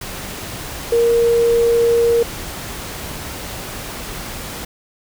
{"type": "tone in noise", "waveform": "sine", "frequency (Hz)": 467.6, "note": "A#4", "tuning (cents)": 5, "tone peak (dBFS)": -11, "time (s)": [0.92, 2.23], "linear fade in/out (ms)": 5, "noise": "pink", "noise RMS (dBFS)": -29, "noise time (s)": [0.01, 4.65], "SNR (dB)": 15, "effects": []}